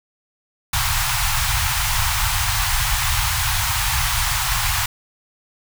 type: band-stop noise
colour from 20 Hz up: pink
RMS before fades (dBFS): -20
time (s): 0.73-4.86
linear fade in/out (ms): 5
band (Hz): 130 to 790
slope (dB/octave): 48
effects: none